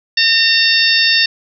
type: harmonic tone with a mistuned harmonic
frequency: 912 Hz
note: A#5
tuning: 38 cents flat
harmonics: 2 / 3 / 4 / 5 / 6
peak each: -16 / -16 / -16 / -16 / -16 dBFS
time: 0.17-1.26 s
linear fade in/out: 5 ms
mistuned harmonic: 6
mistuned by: -51 cents
effects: none